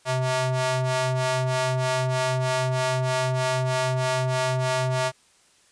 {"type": "ring-modulated tone", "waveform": "sawtooth", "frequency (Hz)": 257.6, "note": "C4", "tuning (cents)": -27, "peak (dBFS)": -15, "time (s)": [0.05, 5.12], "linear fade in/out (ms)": 50, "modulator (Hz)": 388, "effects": ["white hiss -59 dBFS RMS until 5.71 s", "resampled to 22050 Hz"]}